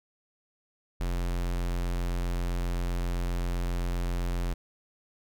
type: tone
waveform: square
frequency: 43.82 Hz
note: F1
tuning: 7 cents sharp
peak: -28 dBFS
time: 1-4.54 s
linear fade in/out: 10 ms
effects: none